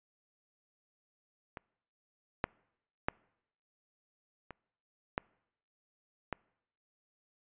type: clicks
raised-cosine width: 0.5 ms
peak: -27 / -14 / -14 / -29 / -16 / -19 dBFS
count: 6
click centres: 1.572 / 2.441 / 3.085 / 4.507 / 5.179 / 6.327 s
effects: noise-tail reverb RT60 0.8 s tail -26 dB re dry + resampled to 8000 Hz